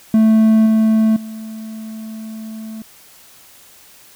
triangle tone with level steps, 220 Hz, A3, in tune, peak -6 / -8 / -25 dBFS, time 0.14-2.82 s, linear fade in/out 2 ms, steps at 0.66 / 1.16 s, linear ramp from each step 5 ms, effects white hiss -45 dBFS RMS until 4.15 s

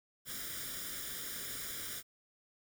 white noise with comb filter, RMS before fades -42 dBFS, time 0.25-2.03 s, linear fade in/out 50 ms, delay 0.57 ms, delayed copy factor +0.75, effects none

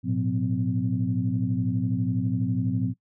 sine tone cluster, 108.2 / 120.3 / 180.6 / 255.2 Hz, A2 / B2 / F#3 / C4, -29 / -45 / -42 / -43 cents, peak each -28 dBFS, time 0.03-2.94 s, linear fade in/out 50 ms, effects noise-tail reverb RT60 0.1 s tail -20 dB re dry + tanh soft clip ceiling -12 dBFS

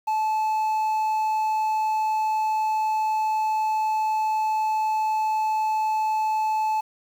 triangle tone with quantisation, 868 Hz, A5, 24 cents flat, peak -19 dBFS, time 0.07-6.81 s, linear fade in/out 10 ms, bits 8, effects none

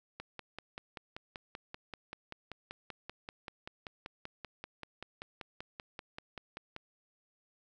click train, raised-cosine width 0.3 ms, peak -26 dBFS, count 35, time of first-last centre 0.2-6.764 s, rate 5.18 Hz, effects none

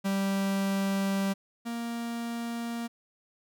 45% pulse tone pair in turn, 195.6 / 233.8 Hz, G3 / A#3, -4 / +5 cents, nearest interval minor third, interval 309 cents, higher second, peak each -26 / -32 dBFS, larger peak first, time 0.04-1.34 / 1.65-2.88 s, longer first, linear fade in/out 20 ms, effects none

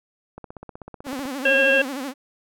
click train, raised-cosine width 1 ms, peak -23 dBFS, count 15, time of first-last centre 0.38-1.255 s, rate 16 Hz
sawtooth tone with vibrato, 269.4 Hz, C#4, 49 cents flat, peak -24 dBFS, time 1.04-2.14 s, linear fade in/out 50 ms, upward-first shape sine, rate 13 Hz, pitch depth 130 cents each way
harmonic tone, 542 Hz, C#5, 39 cents flat, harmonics 1 / 3 / 5 / 6, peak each -19 / -19 / -20 / -31 dBFS, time 1.45-1.82 s, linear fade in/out 5 ms
effects none

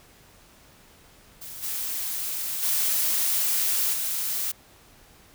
blue noise with level steps, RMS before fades -39 / -30 / -24 / -28 dBFS, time 1.41-4.52 s, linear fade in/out 10 ms, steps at 1.62 / 2.62 / 3.92 s, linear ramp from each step 20 ms, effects pink hiss -54 dBFS RMS until 5.34 s

